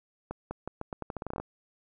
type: accelerating click train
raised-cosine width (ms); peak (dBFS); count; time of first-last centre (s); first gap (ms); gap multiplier
1; -21; 15; 0.31-1.4; 200; 0.83
effects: none